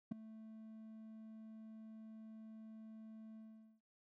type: tone with ADSR envelope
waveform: triangle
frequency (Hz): 220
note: A3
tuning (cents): 0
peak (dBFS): -32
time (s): 0.11-3.81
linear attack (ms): 10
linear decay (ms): 6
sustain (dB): -18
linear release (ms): 440
effects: none